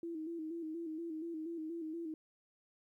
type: tone with vibrato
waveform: sine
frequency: 325.4 Hz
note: E4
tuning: 22 cents flat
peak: -39 dBFS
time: 0.03-2.14 s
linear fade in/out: 2 ms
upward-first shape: square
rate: 4.2 Hz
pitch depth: 60 cents each way
effects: 13-bit